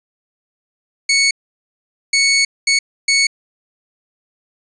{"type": "tone bursts at uneven times", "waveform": "20% pulse", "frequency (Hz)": 2217, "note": "C#7", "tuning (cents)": 0, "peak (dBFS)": -6, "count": 4, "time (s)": [[1.09, 1.31], [2.13, 2.45], [2.67, 2.79], [3.08, 3.27]], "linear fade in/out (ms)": 5, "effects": ["resampled to 22050 Hz"]}